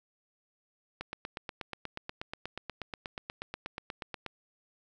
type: click train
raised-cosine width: 0.3 ms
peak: -21 dBFS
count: 28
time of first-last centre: 1.01-4.263 s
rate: 8.3 Hz
effects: none